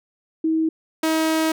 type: tone pair in turn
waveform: sine / sawtooth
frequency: 320 / 318.6 Hz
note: D#4 / D#4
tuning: +49 / +41 cents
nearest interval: unison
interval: 8 cents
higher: first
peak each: -17 / -14 dBFS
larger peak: second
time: 0.44-0.69 / 1.03-1.52 s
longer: second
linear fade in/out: 5 ms
effects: none